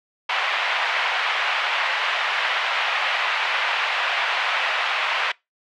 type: band-pass noise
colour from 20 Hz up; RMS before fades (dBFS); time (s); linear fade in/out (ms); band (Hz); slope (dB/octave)
white; -23; 0.29-5.32; 5; 680 to 2900; 24
effects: noise-tail reverb RT60 0.2 s tail -23 dB re dry